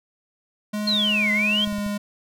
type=tone with pitch glide; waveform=square; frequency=209.9 to 205.3 Hz; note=G#3 to G#3; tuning=+19 to -20 cents; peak=-25 dBFS; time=0.73-1.98 s; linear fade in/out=10 ms; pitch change=-39 cents; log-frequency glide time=1.61-1.75 s
type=exponential two-way sweep; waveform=sine; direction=down then up; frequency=4293 to 2005 to 3280 Hz; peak=-19 dBFS; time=0.87-1.65 s; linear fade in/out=5 ms; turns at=1.32 s
type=clicks; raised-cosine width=5 ms; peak=-25 dBFS; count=4; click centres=1.675 / 1.726 / 1.784 / 1.864 s
effects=none